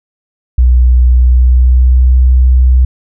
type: tone with pitch glide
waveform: sine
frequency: 61.74 to 63.29 Hz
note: B1 to B1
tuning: 0 to +43 cents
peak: -3 dBFS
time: 0.58-2.85 s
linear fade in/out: 5 ms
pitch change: +43 cents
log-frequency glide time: 1.11-2.15 s
effects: none